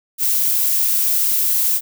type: noise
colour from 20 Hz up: violet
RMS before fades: -17 dBFS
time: 0.18-1.81 s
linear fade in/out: 50 ms
effects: none